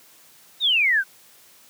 sine exponential sweep, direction down, 3855 to 1476 Hz, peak -16 dBFS, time 0.6-1.04 s, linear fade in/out 50 ms, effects white hiss -52 dBFS RMS until 1.69 s + high-pass 100 Hz 12 dB/octave

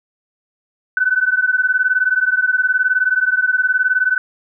sine beating tone pair, 1497 / 1516 Hz, F#6 / F#6, +20 / +42 cents, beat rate 19 Hz, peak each -16 dBFS, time 0.97-4.18 s, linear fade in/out 2 ms, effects none

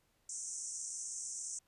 pink band-pass noise, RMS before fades -43 dBFS, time 0.29-1.59 s, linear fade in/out 5 ms, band 5800 to 8900 Hz, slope 96 dB/octave, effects pink hiss -75 dBFS RMS until 1.67 s + resampled to 32000 Hz

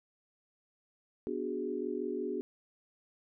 sine chord, G# half-diminished seventh, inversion first, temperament equal, 246.9 / 293.7 / 370 / 415.3 Hz, B3 / D4 / F#4 / G#4, 0 / 0 / 0 / 0 cents, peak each -40 / -40 / -37 / -38 dBFS, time 1.27-2.41 s, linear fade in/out 0 ms, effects none

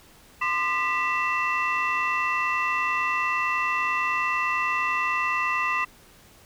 sine tone cluster, 1035 / 1204 / 1966 / 2680 Hz, C6 / D6 / B6 / E7, -19 / +43 / -8 / +28 cents, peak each -27 dBFS, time 0.41-5.85 s, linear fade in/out 10 ms, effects tanh soft clip ceiling -16 dBFS + pink hiss -53 dBFS RMS until 6.45 s

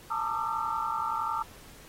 sine tone cluster, 868 / 909 / 1171 / 1222 / 1346 Hz, A5 / A#5 / D6 / D#6 / E6, -24 / -44 / -5 / -32 / +36 cents, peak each -37 / -33 / -36 / -34 / -34 dBFS, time 0.1-1.43 s, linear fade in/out 10 ms, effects pink hiss -52 dBFS RMS until 1.88 s + AAC 48 kbps

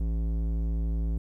square tone with low-pass filter, 55.4 Hz, A1, 13 cents sharp, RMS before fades -28 dBFS, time 0-1.18 s, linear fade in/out 5 ms, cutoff 280 Hz, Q 0.61, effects 11-bit

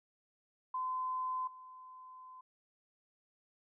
sine tone with level steps, 1025 Hz, C6, 36 cents flat, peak -34 / -50 dBFS, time 0.74-2.41 s, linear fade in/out 5 ms, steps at 1.47 s, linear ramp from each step 5 ms, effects none

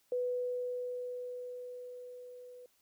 sine tone with level ramp, 495.3 Hz, B4, 5 cents sharp, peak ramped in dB -30 to -49 dBFS, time 0.12-2.66 s, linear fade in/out 2 ms, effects white hiss -72 dBFS RMS until 2.81 s

